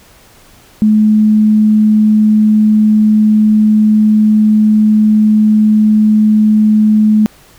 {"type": "tone", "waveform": "sine", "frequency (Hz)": 214.1, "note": "A3", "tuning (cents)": -47, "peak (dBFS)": -5, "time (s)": [0.82, 7.26], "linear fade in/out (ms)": 0, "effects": ["pink hiss -43 dBFS RMS until 7.58 s"]}